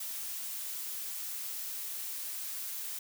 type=noise; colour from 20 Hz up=blue; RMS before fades=-39 dBFS; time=0-2.99 s; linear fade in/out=5 ms; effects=none